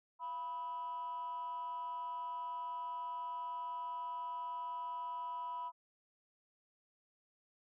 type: tone with amplitude modulation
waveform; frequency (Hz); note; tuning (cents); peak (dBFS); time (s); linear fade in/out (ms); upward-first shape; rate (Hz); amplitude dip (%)
sine; 985; B5; -5; -35; 0.19-5.72; 50; sine; 294; 60
effects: tanh soft clip ceiling -35 dBFS